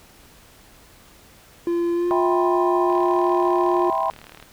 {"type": "tone with pitch glide", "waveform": "triangle", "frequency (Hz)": [343.2, 353.5], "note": ["F4", "F4"], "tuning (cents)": [-30, 21], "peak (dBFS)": -17, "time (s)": [1.67, 3.9], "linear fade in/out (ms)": 2, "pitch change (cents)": 51, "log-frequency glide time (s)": [1.94, 2.12]}
{"type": "chord", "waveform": "sine", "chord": "C major seventh", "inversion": "first", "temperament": "just", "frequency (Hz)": [654.1, 784.9, 981.1, 1046.5], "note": ["E5", "G5", "B5", "C6"], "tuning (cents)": [-14, 2, -12, 0], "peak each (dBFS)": -25, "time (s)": [2.11, 4.1], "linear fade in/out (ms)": 0}
{"type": "click train", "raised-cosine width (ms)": 0.3, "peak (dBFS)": -25, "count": 59, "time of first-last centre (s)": [2.9, 4.426], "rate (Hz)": 38}
{"effects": ["pink hiss -50 dBFS RMS until 4.52 s"]}